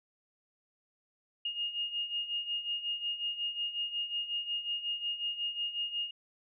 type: beating tone pair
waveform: sine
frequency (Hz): 2843 / 2848.5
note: F7 / F7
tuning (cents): +30 / +34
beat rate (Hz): 5.5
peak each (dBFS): -39 / -34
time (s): 1.45-6.11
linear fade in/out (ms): 5
effects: none